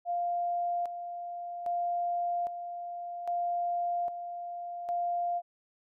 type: tone with tremolo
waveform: sine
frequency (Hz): 698.5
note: F5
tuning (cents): 0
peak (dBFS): -28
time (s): 0.05-5.42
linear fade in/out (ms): 50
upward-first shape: square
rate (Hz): 0.62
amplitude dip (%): 60
effects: none